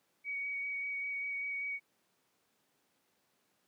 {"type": "tone with vibrato", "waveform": "sine", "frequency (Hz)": 2252, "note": "C#7", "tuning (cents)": 27, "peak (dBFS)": -35, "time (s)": [0.24, 1.8], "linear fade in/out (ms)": 50, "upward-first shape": "square", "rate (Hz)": 5.1, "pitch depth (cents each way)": 10, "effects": ["pink hiss -75 dBFS RMS until 3.67 s", "high-pass 200 Hz 12 dB/octave"]}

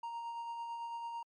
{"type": "tone with tremolo", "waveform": "triangle", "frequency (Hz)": 932.3, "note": "A#5", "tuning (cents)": 0, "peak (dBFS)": -36, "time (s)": [0.03, 1.23], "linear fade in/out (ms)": 5, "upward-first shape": "sine", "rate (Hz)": 9, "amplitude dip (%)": 30, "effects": ["MP3 48 kbps"]}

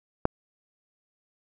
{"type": "click", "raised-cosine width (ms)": 1, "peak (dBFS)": -7, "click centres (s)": 0.254, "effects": []}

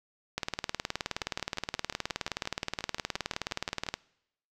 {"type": "two click trains", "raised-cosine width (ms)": 0.2, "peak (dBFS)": [-21, -13], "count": [16, 69], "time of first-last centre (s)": [[1.22, 3.866], [0.38, 3.94]], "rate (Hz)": [5.67, 19.1], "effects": ["noise-tail reverb RT60 0.8 s tail -23 dB re dry"]}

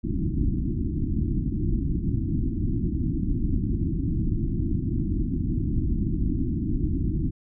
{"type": "low-pass noise", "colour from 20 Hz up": "pink", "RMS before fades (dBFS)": -25, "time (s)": [0.03, 7.31], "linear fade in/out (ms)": 20, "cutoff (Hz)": 340, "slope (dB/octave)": 96, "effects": []}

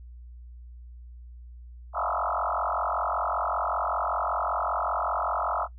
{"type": "tone with frequency modulation", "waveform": "sine", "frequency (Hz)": 985, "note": "B5", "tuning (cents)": -5, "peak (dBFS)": -25, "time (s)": [1.93, 5.68], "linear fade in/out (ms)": 50, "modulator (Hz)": 45.2, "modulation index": 7.9, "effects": ["noise-tail reverb RT60 0.1 s tail -18 dB re dry", "added 60 Hz sine -42 dBFS peak until 5.78 s"]}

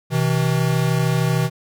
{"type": "tone pair together", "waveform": "square", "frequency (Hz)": [127.39, 160.5], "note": ["C3", "E3"], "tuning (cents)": [-46, -46], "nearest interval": "major third", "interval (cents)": 400, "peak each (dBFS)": -20, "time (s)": [0.1, 1.5], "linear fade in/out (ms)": 50, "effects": []}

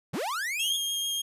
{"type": "linear sweep", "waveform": "45% pulse", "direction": "up", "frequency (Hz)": [97.8, 3520], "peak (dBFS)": -29, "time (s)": [0.13, 0.77], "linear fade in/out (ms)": 10}
{"type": "tone with vibrato", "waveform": "sawtooth", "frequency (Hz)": 3234, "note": "G#7", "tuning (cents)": -47, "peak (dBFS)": -25, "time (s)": [0.59, 1.22], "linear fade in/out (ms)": 10, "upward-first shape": "triangle", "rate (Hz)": 6.8, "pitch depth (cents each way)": 12}
{"effects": ["resampled to 32000 Hz"]}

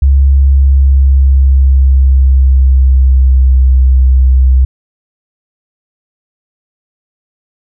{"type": "tone with pitch glide", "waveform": "sine", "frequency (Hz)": [68.3, 64.58], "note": ["C#2", "C2"], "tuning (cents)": [-25, -22], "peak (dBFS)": -3, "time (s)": [0.02, 4.65], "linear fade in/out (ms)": 5, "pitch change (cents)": -97, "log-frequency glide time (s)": [0.37, 3.64], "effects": []}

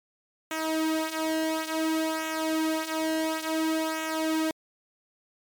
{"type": "tone with flanger", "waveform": "sawtooth", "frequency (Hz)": 318, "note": "D#4", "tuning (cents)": 38, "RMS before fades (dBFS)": -28, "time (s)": [0.51, 4.51], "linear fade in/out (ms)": 2, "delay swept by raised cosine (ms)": [0.21, 4.01], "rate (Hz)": 0.57, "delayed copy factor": -0.7, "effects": ["MP3 96 kbps"]}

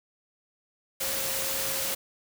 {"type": "tone in noise", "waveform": "sine", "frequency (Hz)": 538, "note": "C5", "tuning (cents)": 48, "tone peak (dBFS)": -39, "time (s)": [1, 1.95], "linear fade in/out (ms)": 10, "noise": "white", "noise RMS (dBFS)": -30, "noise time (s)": [1, 1.95], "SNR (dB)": -12, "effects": []}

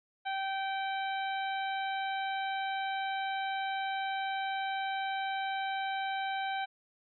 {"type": "harmonic tone", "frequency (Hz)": 776, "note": "G5", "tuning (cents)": -18, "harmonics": [1, 2, 3, 4, 5], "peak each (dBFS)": [-33, -39, -43, -45, -47], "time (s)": [0.25, 6.66], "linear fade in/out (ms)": 20, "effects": []}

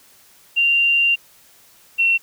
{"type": "tone pair in turn", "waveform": "sine", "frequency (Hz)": [2776, 2720], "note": ["F7", "F7"], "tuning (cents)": [-11, -46], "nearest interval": "unison", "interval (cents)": 35, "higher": "first", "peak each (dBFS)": -13, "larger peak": "neither", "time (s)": [[0.56, 1.16], [1.98, 2.18]], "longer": "first", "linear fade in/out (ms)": 20, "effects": ["white hiss -51 dBFS RMS until 2.22 s"]}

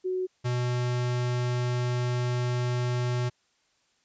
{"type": "tone pair in turn", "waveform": ["sine", "square"], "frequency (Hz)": [370, 123.12], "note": ["F#4", "B2"], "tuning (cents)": [0, -5], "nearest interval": "octave + perfect fifth", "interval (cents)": 1905, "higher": "first", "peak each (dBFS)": -26, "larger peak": "neither", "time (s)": [[0.04, 0.27], [0.44, 3.3]], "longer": "second", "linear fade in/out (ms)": 20, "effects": ["white hiss -69 dBFS RMS until 4.04 s", "resampled to 16000 Hz"]}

